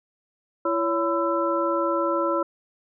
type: tone cluster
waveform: sine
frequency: 336.4 / 562 / 1007 / 1330 Hz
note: E4 / C#5 / B5 / E6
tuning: +35 / +24 / +33 / +15 cents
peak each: -26 / -25 / -28 / -27 dBFS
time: 0.65-2.43 s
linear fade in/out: 5 ms
effects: none